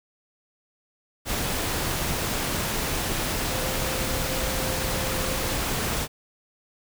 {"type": "tone in noise", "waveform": "sine", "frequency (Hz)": 522, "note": "C5", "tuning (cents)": -4, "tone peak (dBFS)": -34, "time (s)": [3.49, 5.58], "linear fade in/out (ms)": 50, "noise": "pink", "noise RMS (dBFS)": -27, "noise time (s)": [1.25, 6.08], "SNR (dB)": -10, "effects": []}